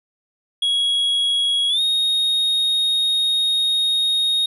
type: tone with pitch glide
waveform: triangle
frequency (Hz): 3322 to 3729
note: G#7 to A#7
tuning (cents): 0 to 0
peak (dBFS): -15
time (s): 0.62-4.46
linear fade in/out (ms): 5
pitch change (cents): +200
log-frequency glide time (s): 1.69-1.81
effects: resampled to 32000 Hz